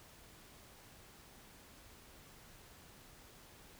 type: silence
effects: pink hiss -59 dBFS RMS until 3.79 s